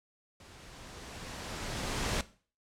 pink noise with level ramp, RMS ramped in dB -54 to -31 dBFS, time 0.4-2.21 s, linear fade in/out 2 ms, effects noise-tail reverb RT60 0.4 s tail -17 dB re dry + low-pass 8000 Hz 12 dB/octave

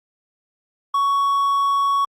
triangle tone, 1116 Hz, C#6, 11 cents sharp, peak -14 dBFS, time 0.94-2.05 s, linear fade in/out 5 ms, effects Opus 48 kbps

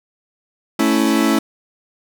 40% pulse chord, A major, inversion none, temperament equal, 220 / 277.2 / 329.6 Hz, A3 / C#4 / E4, 0 / 0 / 0 cents, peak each -17 dBFS, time 0.79-1.39 s, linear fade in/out 5 ms, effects none

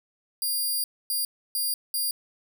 5% pulse tone bursts at uneven times, 4800 Hz, D8, 37 cents sharp, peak -18 dBFS, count 4, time 0.42-0.84 / 1.1-1.25 / 1.55-1.74 / 1.94-2.11 s, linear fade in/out 2 ms, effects none

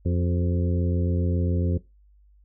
harmonic tone with a mistuned harmonic, 87.31 Hz, F2, in tune, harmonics 1 / 2 / 3 / 4 / 5 / 6, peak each -22 / -28 / -32 / -34 / -36 / -38 dBFS, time 0.05-1.78 s, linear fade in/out 10 ms, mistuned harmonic 4, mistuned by +44 cents, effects noise-tail reverb RT60 0.2 s tail -18 dB re dry + added 50 Hz sine -53 dBFS peak until 2.44 s

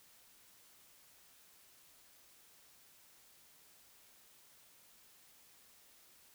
silence, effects white hiss -64 dBFS RMS until 6.34 s

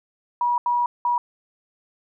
sine tone bursts at uneven times, 965 Hz, B5, 40 cents flat, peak -18 dBFS, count 3, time 0.41-0.58 / 0.66-0.86 / 1.05-1.18 s, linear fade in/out 2 ms, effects none

